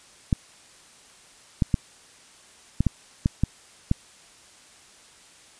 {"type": "clicks", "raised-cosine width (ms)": 5, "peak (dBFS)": -7, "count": 8, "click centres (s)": [0.328, 1.622, 1.742, 2.806, 2.867, 3.259, 3.436, 3.914], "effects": ["white hiss -52 dBFS RMS until 5.59 s", "resampled to 22050 Hz"]}